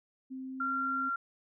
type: tone with pitch glide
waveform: sine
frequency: 261.6 to 263.6 Hz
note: C4 to C4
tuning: 0 to +13 cents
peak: -38 dBFS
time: 0.3-1.1 s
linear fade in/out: 20 ms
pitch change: +13 cents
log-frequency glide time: 0.46-0.71 s
type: tone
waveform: sine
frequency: 1377 Hz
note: F6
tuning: 25 cents flat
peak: -30 dBFS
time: 0.6-1.16 s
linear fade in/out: 5 ms
effects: none